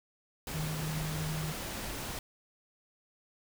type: tone in noise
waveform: sine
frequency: 155.56 Hz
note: D#3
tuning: in tune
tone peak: -34 dBFS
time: 0.54-1.52 s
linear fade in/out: 2 ms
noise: pink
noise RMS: -39 dBFS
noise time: 0.47-2.19 s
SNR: +2 dB
effects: none